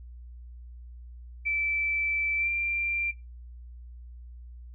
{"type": "tone with pitch glide", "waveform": "sine", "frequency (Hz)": [2323, 2369], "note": ["D7", "D7"], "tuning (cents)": [-20, 14], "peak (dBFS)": -25, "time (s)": [1.45, 3.12], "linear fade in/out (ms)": 20, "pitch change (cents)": 34, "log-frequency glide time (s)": [2.37, 2.49], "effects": ["noise-tail reverb RT60 0.2 s tail -19 dB re dry", "added 60 Hz sine -42 dBFS peak until 4.74 s"]}